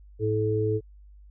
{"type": "harmonic tone", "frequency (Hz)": 107.9, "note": "A2", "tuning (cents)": -33, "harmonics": [1, 3, 4], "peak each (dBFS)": [-26, -32, -25], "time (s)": [0.19, 0.81], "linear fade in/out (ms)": 50, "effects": ["added 50 Hz sine -47 dBFS peak until 1.3 s"]}